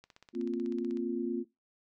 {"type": "click train", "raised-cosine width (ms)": 0.2, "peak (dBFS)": -36, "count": 16, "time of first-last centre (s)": [0.04, 0.972], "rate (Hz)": 16.1}
{"type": "chord", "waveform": "sine", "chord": "Bb suspended second", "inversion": "none", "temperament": "equal", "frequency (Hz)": [233.1, 261.6, 349.2], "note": ["Bb3", "C4", "F4"], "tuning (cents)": [0, 0, 0], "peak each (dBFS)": [-35, -36, -34], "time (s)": [0.33, 1.45], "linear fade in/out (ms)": 50}
{"effects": ["noise-tail reverb RT60 0.2 s tail -18 dB re dry"]}